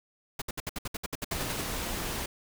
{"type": "noise bursts", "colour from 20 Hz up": "pink", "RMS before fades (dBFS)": -34, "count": 14, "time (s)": [0.39, 1.614], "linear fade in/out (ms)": 5, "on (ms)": 28, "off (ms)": 64}
{"type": "noise", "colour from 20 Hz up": "pink", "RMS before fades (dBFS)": -34, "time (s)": [1.31, 2.26], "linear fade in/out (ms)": 5}
{"effects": []}